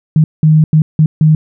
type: tone bursts at uneven times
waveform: sine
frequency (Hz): 155.5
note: D#3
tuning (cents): -1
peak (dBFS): -4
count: 5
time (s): 0.16-0.24 / 0.43-0.64 / 0.73-0.82 / 0.99-1.06 / 1.21-1.35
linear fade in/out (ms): 2
effects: none